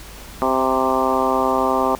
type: harmonic tone with a mistuned harmonic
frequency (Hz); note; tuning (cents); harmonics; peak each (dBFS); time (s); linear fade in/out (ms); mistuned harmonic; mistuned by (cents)
130.81; C3; 0; 2 / 3 / 4 / 5 / 6 / 7 / 8 / 9; -24 / -24 / -24 / -24 / -24 / -24 / -24 / -24; 0.42-1.95; 0; 6; +17
effects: added 50 Hz sine -39 dBFS peak until 1.99 s + pink hiss -39 dBFS RMS until 1.99 s